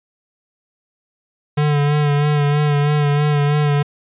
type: tone with vibrato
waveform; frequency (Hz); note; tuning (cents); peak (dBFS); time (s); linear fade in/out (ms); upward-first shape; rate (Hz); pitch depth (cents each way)
square; 146.7; D3; -2; -14; 1.57-3.83; 10; sine; 3.1; 33
effects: resampled to 8000 Hz